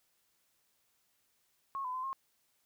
sine tone with pitch steps, 1091 / 1008 / 1027 / 1073 Hz, C#6 / B5 / C6 / C6, -28 / +35 / -33 / +43 cents, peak -35 dBFS, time 1.75-2.13 s, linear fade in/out 0 ms, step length 95 ms, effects white hiss -75 dBFS RMS until 2.65 s

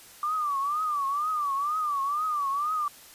sine tone with vibrato, 1174.7 Hz, D6, in tune, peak -25 dBFS, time 0.23-2.88 s, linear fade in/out 2 ms, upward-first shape triangle, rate 2.1 Hz, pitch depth 150 cents each way, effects white hiss -50 dBFS RMS until 3.14 s + resampled to 32000 Hz

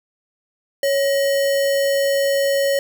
sine tone with sample-and-hold, 555 Hz, C#5, 2 cents sharp, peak -15 dBFS, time 0.83-2.79 s, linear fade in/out 2 ms, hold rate 2450 Hz, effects none

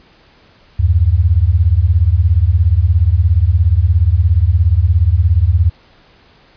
sine beating tone pair, 77 / 94 Hz, D#2 / F#2, -17 / +28 cents, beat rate 17 Hz, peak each -11 dBFS, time 0.79-5.7 s, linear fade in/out 10 ms, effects pink hiss -48 dBFS RMS until 6.56 s + resampled to 11025 Hz

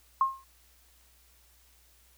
sine tone with exponential decay, 1070 Hz, C6, 38 cents sharp, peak -18 dBFS, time 0.21-0.44 s, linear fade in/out 2 ms, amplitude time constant 49 ms, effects added 60 Hz sine -63 dBFS peak until 2.17 s + white hiss -63 dBFS RMS until 2.17 s

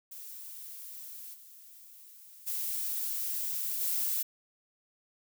violet noise with level steps, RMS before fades -45 / -53 / -34 / -31 dBFS, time 0.11-4.23 s, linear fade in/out 10 ms, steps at 1.33 / 2.46 / 3.8 s, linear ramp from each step 20 ms, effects none

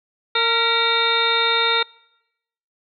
harmonic tone with a mistuned harmonic, 460 Hz, A#4, 23 cents flat, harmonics 1 / 2 / 3 / 4 / 5 / 6 / 8 / 9, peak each -25 / -26 / -22 / -28 / -25 / -32 / -20 / -29 dBFS, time 0.35-1.83 s, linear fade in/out 5 ms, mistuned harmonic 4, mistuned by +64 cents, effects noise-tail reverb RT60 0.9 s tail -26 dB re dry

